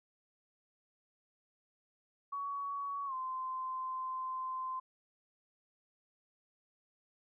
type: tone with pitch glide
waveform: sine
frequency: 1124 to 1036.7 Hz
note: C#6 to C6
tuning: +24 to -16 cents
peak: -36 dBFS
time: 2.32-4.8 s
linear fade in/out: 10 ms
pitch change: -140 cents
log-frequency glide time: 3.06-3.14 s
effects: none